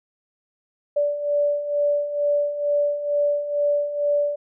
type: beating tone pair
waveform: sine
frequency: 580 / 582.2 Hz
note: D5 / D5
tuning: -22 / -15 cents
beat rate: 2.2 Hz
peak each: -26 / -20 dBFS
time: 0.96-4.36 s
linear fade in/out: 10 ms
effects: none